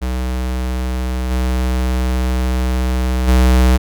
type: tone with level steps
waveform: square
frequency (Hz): 63.1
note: B1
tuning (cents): +38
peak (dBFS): -18 / -15 / -9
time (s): 0.01-3.78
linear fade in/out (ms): 20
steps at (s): 1.3 / 3.27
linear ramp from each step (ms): 20
effects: none